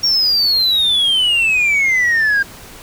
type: exponential sweep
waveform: sine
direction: down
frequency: 5600 to 1591 Hz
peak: -9 dBFS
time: 0.03-2.43 s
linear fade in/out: 10 ms
effects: tanh soft clip ceiling -10 dBFS + pink hiss -37 dBFS RMS until 2.82 s